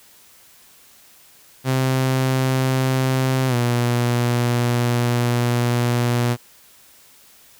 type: tone with pitch glide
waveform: sawtooth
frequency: 130.81 to 120.65 Hz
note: C3 to B2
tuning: 0 to -40 cents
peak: -13 dBFS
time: 1.64-6.37 s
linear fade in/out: 50 ms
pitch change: -140 cents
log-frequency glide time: 3.48-3.55 s
effects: white hiss -50 dBFS RMS until 7.59 s